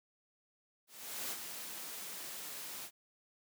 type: noise with ADSR envelope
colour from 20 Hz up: white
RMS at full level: -39 dBFS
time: 0.87-2.91 s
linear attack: 440 ms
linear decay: 48 ms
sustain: -6 dB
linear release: 65 ms
effects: high-pass 150 Hz 12 dB/octave